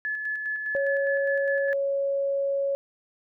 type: tone with tremolo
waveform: sine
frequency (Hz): 1719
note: A6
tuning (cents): -41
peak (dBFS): -26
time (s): 0.05-1.73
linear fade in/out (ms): 0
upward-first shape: square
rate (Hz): 4.9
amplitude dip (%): 35
type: tone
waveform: sine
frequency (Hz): 554.4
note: C#5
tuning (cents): 0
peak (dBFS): -23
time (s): 0.75-2.75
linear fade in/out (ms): 0
effects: none